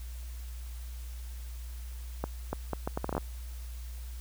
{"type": "accelerating click train", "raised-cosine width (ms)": 1, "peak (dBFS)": -17, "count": 11, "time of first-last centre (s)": [2.24, 3.179], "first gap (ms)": 290, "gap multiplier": 0.7, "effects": ["added 60 Hz sine -38 dBFS peak until 4.2 s", "white hiss -54 dBFS RMS until 4.2 s"]}